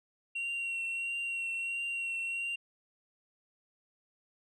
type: tone with vibrato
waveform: sine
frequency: 2743 Hz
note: F7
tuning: 32 cents flat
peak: -30 dBFS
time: 0.35-2.56 s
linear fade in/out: 10 ms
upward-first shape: triangle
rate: 1.5 Hz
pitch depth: 22 cents each way
effects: tanh soft clip ceiling -32 dBFS